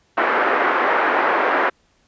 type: band-pass noise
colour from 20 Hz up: white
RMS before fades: -18 dBFS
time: 0.17-1.7 s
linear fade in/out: 10 ms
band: 320 to 1700 Hz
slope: 24 dB/octave
effects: pink hiss -61 dBFS RMS until 2.07 s + resampled to 16000 Hz